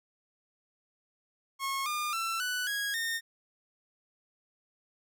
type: tone with pitch steps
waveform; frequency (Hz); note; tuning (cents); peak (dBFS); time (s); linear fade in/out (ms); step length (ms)
sawtooth; 1089 / 1208.3 / 1340.7 / 1487.6 / 1650.6 / 1831.5; C#6 / D6 / E6 / F#6 / G#6 / A#6; -31 / +49 / +29 / +9 / -11 / -31; -27; 1.59-3.21; 50; 270
effects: none